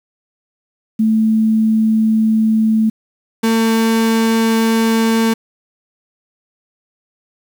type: tone pair in turn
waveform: sine / 35% pulse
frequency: 220 / 225.3 Hz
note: A3 / A3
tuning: 0 / +41 cents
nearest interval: unison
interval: 41 cents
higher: second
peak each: -10 dBFS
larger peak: neither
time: 0.99-2.9 / 3.43-5.34 s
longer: neither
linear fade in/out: 10 ms
effects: 7-bit